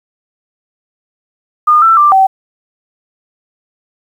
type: tone with pitch steps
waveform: sine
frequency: 1218 / 1334 / 1181 / 768 Hz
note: D#6 / E6 / D6 / G5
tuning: -37 / +20 / +9 / -36 cents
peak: -4 dBFS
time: 1.67-2.27 s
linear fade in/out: 10 ms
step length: 150 ms
effects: 7-bit